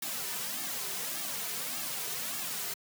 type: noise with flanger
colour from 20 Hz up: white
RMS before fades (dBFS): -36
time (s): 0.02-2.74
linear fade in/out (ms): 5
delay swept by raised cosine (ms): 2 to 3.7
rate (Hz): 1.7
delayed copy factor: -1
effects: high-pass 150 Hz 12 dB/octave